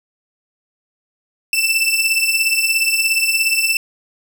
sawtooth beating tone pair, 2650 / 2667 Hz, E7 / E7, +9 / +20 cents, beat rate 17 Hz, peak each -14 dBFS, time 1.53-3.77 s, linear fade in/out 2 ms, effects none

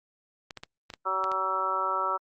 clicks, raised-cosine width 0.2 ms, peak -22 dBFS, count 7, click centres 0.508 / 0.573 / 0.635 / 0.902 / 0.938 / 1.241 / 1.317 s
harmonic tone, 189.4 Hz, F#3, 41 cents sharp, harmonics 2 / 3 / 4 / 5 / 6 / 7, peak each -39 / -36 / -39 / -32 / -33 / -28 dBFS, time 1.05-2.18 s, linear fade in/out 20 ms
effects Opus 48 kbps

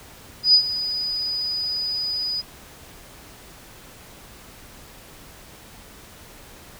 sine tone with ADSR envelope, 4958 Hz, D#8, 7 cents flat, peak -9 dBFS, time 0.43-2.42 s, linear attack 110 ms, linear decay 80 ms, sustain -14 dB, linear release 23 ms, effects pink hiss -45 dBFS RMS until 6.79 s

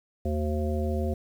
harmonic tone with a mistuned harmonic, 75.5 Hz, D2, 48 cents sharp, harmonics 1 / 3 / 5 / 7 / 9, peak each -27 / -32 / -34 / -35 / -37 dBFS, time 0.25-1.14 s, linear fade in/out 5 ms, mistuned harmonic 1, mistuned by +94 cents, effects 9-bit

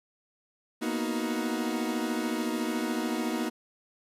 40% pulse chord, B major seventh, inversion third, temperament equal with one note detuned, 233.1 / 246.9 / 313.5 / 370 Hz, A#3 / B3 / D#4 / F#4, 0 / 0 / +13 / 0 cents, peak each -32 / -34 / -32 / -36 dBFS, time 0.81-3.5 s, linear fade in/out 20 ms, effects resampled to 32000 Hz + 10-bit

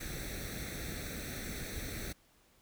pink noise with comb filter, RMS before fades -41 dBFS, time 0-2.13 s, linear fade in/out 10 ms, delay 0.5 ms, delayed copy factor +0.8, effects pink hiss -67 dBFS RMS until 2.61 s

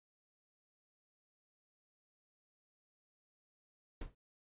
brown noise with exponential decay, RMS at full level -36 dBFS, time 4.01-4.15 s, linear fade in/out 5 ms, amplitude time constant 30 ms, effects resampled to 8000 Hz

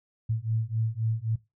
sine beating tone pair, 110 / 113.8 Hz, A2 / A#2, 0 / -41 cents, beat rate 3.8 Hz, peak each -29 dBFS, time 0.29-1.36 s, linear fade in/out 10 ms, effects noise-tail reverb RT60 0.2 s tail -17 dB re dry

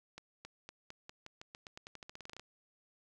accelerating click train, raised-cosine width 0.2 ms, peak -30 dBFS, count 21, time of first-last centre 0.18-2.396 s, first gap 270 ms, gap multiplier 0.89, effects none

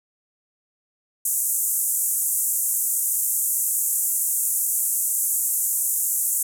white band-pass noise, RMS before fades -23 dBFS, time 1.25-6.43 s, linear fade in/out 5 ms, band 7100 to 14000 Hz, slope 48 dB/octave, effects none

